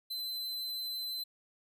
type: tone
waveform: 45% pulse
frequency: 4053 Hz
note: B7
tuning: 44 cents sharp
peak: -35 dBFS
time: 0.1-1.24 s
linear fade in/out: 10 ms
effects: none